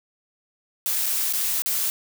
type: noise with dropouts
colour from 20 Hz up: blue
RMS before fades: -24 dBFS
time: 0.86-1.9 s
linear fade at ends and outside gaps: 0 ms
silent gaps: 1.059-1.063 / 1.326-1.335 / 1.62-1.66 s
effects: none